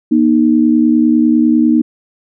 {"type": "tone pair together", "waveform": "sine", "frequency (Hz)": [239, 309], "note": ["A#3", "D#4"], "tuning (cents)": [43, -12], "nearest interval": "major third", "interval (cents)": 445, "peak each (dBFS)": -10, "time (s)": [0.11, 1.82], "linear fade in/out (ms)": 10, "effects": []}